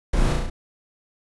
brown noise with echo, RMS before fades -20 dBFS, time 0.13-0.33 s, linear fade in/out 5 ms, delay 34 ms, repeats 5, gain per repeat -2 dB, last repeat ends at 0.5 s, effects resampled to 24000 Hz

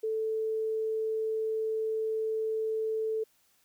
sine tone, 440 Hz, A4, in tune, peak -28 dBFS, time 0.03-3.24 s, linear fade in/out 10 ms, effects white hiss -68 dBFS RMS until 3.64 s

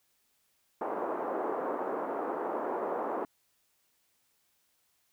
pink band-pass noise, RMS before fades -34 dBFS, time 0.81-3.25 s, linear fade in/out 2 ms, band 330 to 1100 Hz, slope 24 dB/octave, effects white hiss -73 dBFS RMS until 5.12 s

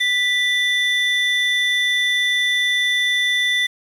triangle tone pair together, 1975.5 / 3531 Hz, B6 / A7, 0 / +5 cents, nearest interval minor seventh, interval 1005 cents, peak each -16 / -19 dBFS, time 0-3.67 s, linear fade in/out 10 ms, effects resampled to 32000 Hz + 7-bit

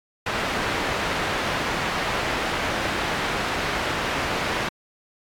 white low-pass noise, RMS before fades -26 dBFS, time 0.26-4.69 s, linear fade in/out 5 ms, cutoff 2000 Hz, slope 12 dB/octave, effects AAC 64 kbps

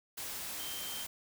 sine tone in noise, 3136 Hz, G7, in tune, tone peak -44 dBFS, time 0.59-1.04 s, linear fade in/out 10 ms, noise white, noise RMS -41 dBFS, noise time 0.17-1.07 s, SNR -6 dB, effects none

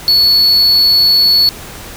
triangle tone, 4412 Hz, C#8, 9 cents flat, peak -5 dBFS, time 0.08-1.49 s, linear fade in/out 0 ms, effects pink hiss -30 dBFS RMS until 1.96 s

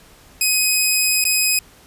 10% pulse tone with dropouts, 2518 Hz, D#7, 20 cents sharp, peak -6 dBFS, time 0.41-1.59 s, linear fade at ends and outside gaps 2 ms, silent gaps 1.241-1.251 s, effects pink hiss -48 dBFS RMS until 1.86 s + resampled to 32000 Hz

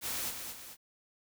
white noise with echo, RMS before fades -36 dBFS, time 0.01-0.33 s, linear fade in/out 50 ms, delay 220 ms, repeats 2, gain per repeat -6 dB, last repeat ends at 0.77 s, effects none

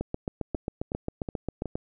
two click trains, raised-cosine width 2 ms, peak -19 / -16 dBFS, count 4 / 14, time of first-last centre 0.55-1.657 / 0.01-1.755 s, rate 2.71 / 7.45 Hz, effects none

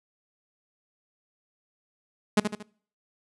sawtooth tone with echo, 210 Hz, G#3, 19 cents sharp, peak -13 dBFS, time 2.37-2.4 s, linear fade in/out 5 ms, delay 76 ms, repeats 3, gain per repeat -7 dB, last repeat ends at 2.628 s, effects noise-tail reverb RT60 0.5 s tail -22 dB re dry + resampled to 24000 Hz

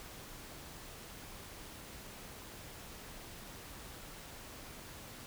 silence, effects pink hiss -50 dBFS RMS until 5.26 s

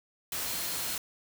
sine tone in noise, 4222 Hz, C8, 15 cents sharp, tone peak -44 dBFS, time 0.46-0.95 s, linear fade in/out 2 ms, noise white, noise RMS -34 dBFS, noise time 0.32-0.98 s, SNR -13 dB, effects none

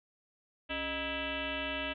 sine tone with frequency modulation, 1641 Hz, G#6, 21 cents flat, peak -33 dBFS, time 0.69-1.94 s, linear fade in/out 20 ms, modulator 341 Hz, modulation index 4.5, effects none

